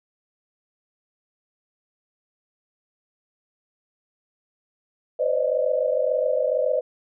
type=tone cluster; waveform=sine; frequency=508 / 550 / 605 / 632 Hz; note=B4 / C#5 / D#5 / D#5; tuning=+49 / -14 / -49 / +27 cents; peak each=-23 / -27 / -24 / -29 dBFS; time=5.19-6.81 s; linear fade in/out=10 ms; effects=none